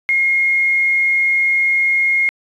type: tone with quantisation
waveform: sine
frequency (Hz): 2145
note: C7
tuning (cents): +42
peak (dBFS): -12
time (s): 0.09-2.29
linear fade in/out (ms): 0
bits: 7
effects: resampled to 24000 Hz